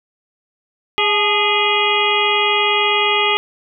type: harmonic tone with a mistuned harmonic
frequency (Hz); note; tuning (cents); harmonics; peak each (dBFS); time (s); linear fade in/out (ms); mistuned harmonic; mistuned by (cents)
411.7; G#4; -15; 1 / 2 / 3 / 5 / 6 / 7 / 8; -21 / -21 / -21 / -21 / -21 / -21 / -21; 0.98-3.37; 0; 2; +61
effects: none